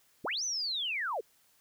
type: linear two-way sweep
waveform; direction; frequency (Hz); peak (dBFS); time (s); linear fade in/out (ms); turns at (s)
sine; up then down; 73.2 to 6200 to 363.7; -31; 0.24-1.21; 10; 0.44
effects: white hiss -67 dBFS RMS until 1.6 s